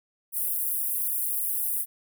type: high-pass noise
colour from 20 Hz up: pink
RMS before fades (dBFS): -28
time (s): 0.32-1.86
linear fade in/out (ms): 50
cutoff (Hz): 10000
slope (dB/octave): 48
effects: none